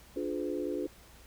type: chord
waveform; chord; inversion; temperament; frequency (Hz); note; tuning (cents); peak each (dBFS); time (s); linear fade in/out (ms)
sine; D diminished seventh; none; just; 293.7 / 352.4 / 422.9 / 507.5; D4 / F4 / Ab4 / Cb5; 0 / +16 / +31 / +47; -36 / -36 / -38 / -39; 0.16-0.87; 5
effects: added 60 Hz sine -58 dBFS peak until 1.26 s + pink hiss -57 dBFS RMS until 1.26 s